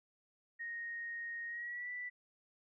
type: tone with pitch glide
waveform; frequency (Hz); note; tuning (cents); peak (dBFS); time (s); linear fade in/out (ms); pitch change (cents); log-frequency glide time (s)
sine; 1864.7 to 1972.2; A#6 to B6; 0 to -3; -40; 0.59-2.1; 20; +97; 1.47-1.9
effects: none